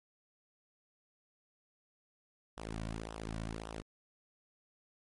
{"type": "tone with flanger", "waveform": "sawtooth", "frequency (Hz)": 54.9, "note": "A1", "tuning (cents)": -3, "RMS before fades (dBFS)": -42, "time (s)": [2.57, 3.82], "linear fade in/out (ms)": 10, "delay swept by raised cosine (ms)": [0.44, 2.44], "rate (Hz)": 1.8, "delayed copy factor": -0.75, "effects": ["MP3 48 kbps"]}